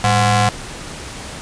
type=ring-modulated tone; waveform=sawtooth; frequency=311.1 Hz; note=D#4; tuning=in tune; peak=-5 dBFS; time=0.04-0.49 s; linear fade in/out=2 ms; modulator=421 Hz; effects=pink hiss -31 dBFS RMS until 1.41 s + resampled to 22050 Hz